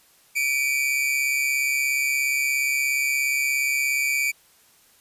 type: tone pair together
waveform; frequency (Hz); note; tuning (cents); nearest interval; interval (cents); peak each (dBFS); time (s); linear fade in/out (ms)
45% pulse; 2300 / 2437; D7 / D#7; -37 / -37; minor second; 100; -22 / -26; 0.35-4.32; 20
effects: white hiss -57 dBFS RMS until 5 s + resampled to 32000 Hz